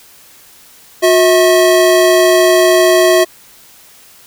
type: tone pair together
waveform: square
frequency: 362 / 645 Hz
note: F#4 / E5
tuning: -38 / -38 cents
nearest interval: minor seventh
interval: 1000 cents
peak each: -10 dBFS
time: 1.02-3.25 s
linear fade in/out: 20 ms
effects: white hiss -42 dBFS RMS until 4.26 s